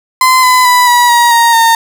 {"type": "tone with pitch steps", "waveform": "35% pulse", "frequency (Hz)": [1029, 1009, 989.4, 970.1, 951.3, 932.8, 914.6], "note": ["C6", "B5", "B5", "B5", "A#5", "A#5", "A#5"], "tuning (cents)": [-29, 37, 3, -31, 35, 1, -33], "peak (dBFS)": -3, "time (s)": [0.21, 1.75], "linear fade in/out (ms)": 2, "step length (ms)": 220, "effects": []}